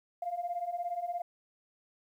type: beating tone pair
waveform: sine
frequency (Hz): 687 / 704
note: F5 / F5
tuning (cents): -29 / +14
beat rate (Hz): 17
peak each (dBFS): -37 / -34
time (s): 0.22-1.22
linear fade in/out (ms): 5
effects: tanh soft clip ceiling -25 dBFS + 11-bit